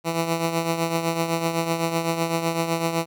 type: tone with tremolo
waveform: 10% pulse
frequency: 165.9 Hz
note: E3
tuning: 11 cents sharp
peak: -11 dBFS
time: 0.04-3.06 s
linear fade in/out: 50 ms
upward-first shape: triangle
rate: 7.9 Hz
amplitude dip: 65%
effects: none